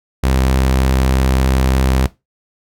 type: tone with vibrato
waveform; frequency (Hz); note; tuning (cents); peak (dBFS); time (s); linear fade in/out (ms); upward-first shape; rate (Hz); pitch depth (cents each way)
sawtooth; 65.41; C2; 0; -8; 0.23-2.07; 10; triangle; 3.4; 9
effects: noise-tail reverb RT60 0.2 s tail -17 dB re dry